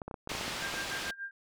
clicks, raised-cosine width 1 ms, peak -25 dBFS, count 11, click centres 0.018 / 0.08 / 0.112 / 0.142 / 0.274 / 0.317 / 0.351 / 0.411 / 0.48 / 0.624 / 0.74 s
white low-pass noise, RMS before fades -38 dBFS, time 0.29-1.11 s, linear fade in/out 5 ms, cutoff 4200 Hz, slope 12 dB/octave
sine tone with tremolo, 1596 Hz, G6, 31 cents sharp, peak -35 dBFS, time 0.62-1.31 s, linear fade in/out 2 ms, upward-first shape sine, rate 6.9 Hz, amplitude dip 85%
effects none

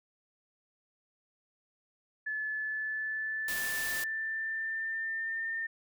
sine tone with pitch glide, 1727 to 1811.8 Hz, A6 to A#6, -33 to -50 cents, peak -32 dBFS, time 2.26-5.67 s, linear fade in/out 10 ms, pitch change +83 cents, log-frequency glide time 2.48-5.54 s
white noise, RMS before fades -38 dBFS, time 3.48-4.04 s, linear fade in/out 2 ms
effects none

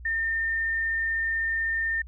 sine tone, 1812 Hz, A#6, 50 cents flat, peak -24 dBFS, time 0.05-2.02 s, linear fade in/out 5 ms, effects added 60 Hz sine -40 dBFS peak until 2.07 s

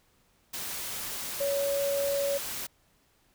sine tone in noise, 561 Hz, C#5, 21 cents sharp, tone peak -26 dBFS, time 1.4-2.38 s, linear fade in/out 10 ms, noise white, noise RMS -36 dBFS, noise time 0.53-2.67 s, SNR +7 dB, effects pink hiss -67 dBFS RMS until 3.34 s

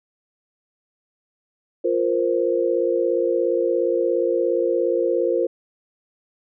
sine chord, F suspended fourth, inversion none, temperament equal, 349.2 / 466.2 / 523.3 Hz, F4 / Bb4 / C5, 0 / 0 / 0 cents, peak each -22 / -22 / -22 dBFS, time 1.84-5.47 s, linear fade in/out 10 ms, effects none

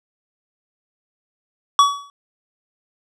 square tone with exponential decay, 1134 Hz, C#6, 39 cents sharp, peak -7 dBFS, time 1.79-2.1 s, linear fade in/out 1 ms, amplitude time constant 67 ms, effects low-pass 6000 Hz 12 dB/octave

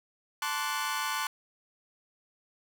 sawtooth chord, D dominant seventh, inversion second, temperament equal with one note detuned, 880 / 1046.5 / 1153.1 / 1480 Hz, A5 / C6 / D6 / F#6, 0 / 0 / -32 / 0 cents, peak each -32 dBFS, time 0.42-1.27 s, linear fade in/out 2 ms, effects none

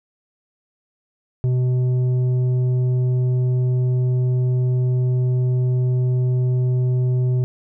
sine tone with tanh clipping, 126.1 Hz, B2, 36 cents sharp, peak -17 dBFS, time 1.44-7.44 s, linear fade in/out 0 ms, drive 7 dB, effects none

